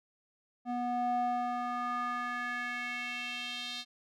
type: tone with band-pass filter sweep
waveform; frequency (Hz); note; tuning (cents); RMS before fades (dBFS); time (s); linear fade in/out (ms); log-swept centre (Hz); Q
square; 244; B3; -21; -35; 0.65-3.85; 50; 530 to 3900; 3.3
effects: none